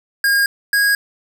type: tone pair in turn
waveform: square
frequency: 1623 / 1643.8 Hz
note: G#6 / G#6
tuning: -40 / -18 cents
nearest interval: unison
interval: 22 cents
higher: second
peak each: -13 dBFS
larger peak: neither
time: 0.24-0.46 / 0.73-0.95 s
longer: neither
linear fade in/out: 2 ms
effects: none